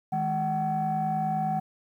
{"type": "tone cluster", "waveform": "sine", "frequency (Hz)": [159.7, 209.4, 755], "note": ["D#3", "G#3", "F#5"], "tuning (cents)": [45, 15, 35], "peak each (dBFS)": [-30, -32, -25], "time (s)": [0.12, 1.6], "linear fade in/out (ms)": 10, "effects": ["tanh soft clip ceiling -20 dBFS", "10-bit"]}